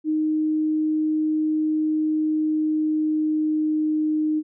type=tone with pitch glide; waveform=sine; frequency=309.9 to 308.1 Hz; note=D#4 to D#4; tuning=-7 to -17 cents; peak=-19 dBFS; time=0.04-4.43 s; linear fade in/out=50 ms; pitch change=-10 cents; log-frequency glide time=2.15-4.08 s; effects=none